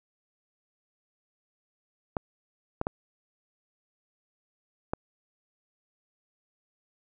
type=clicks; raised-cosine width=1 ms; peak=-14 dBFS; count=4; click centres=2.168 / 2.814 / 2.869 / 4.935 s; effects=none